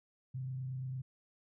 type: tone with frequency modulation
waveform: sine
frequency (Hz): 130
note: C3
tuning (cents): -11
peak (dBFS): -37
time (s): 0.34-1.02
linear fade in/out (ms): 10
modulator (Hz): 28.9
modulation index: 0.26
effects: none